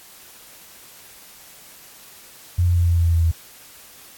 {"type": "tone with pitch steps", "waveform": "sine", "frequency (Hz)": [88.2, 87.34, 86.48, 85.64, 84.8, 83.97, 83.15, 82.34], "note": ["F2", "F2", "F2", "F2", "E2", "E2", "E2", "E2"], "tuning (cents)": [18, 1, -16, -33, 50, 33, 16, -1], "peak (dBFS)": -14, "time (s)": [2.58, 3.316], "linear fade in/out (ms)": 10, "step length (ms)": 92, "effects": ["white hiss -45 dBFS RMS until 4.17 s", "AAC 64 kbps"]}